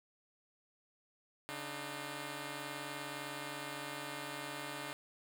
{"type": "tone pair together", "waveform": "5% pulse", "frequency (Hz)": [141.68, 303], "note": ["C#3", "D#4"], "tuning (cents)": [38, -46], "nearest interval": "octave + minor second", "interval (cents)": 1316, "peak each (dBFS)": [-34, -32], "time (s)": [1.49, 4.93], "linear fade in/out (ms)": 0, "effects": []}